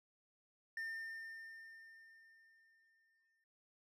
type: tone with exponential decay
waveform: triangle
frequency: 1807 Hz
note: A6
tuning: 46 cents sharp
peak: -38 dBFS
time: 0.77-3.44 s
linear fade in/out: 2 ms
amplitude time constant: 580 ms
effects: none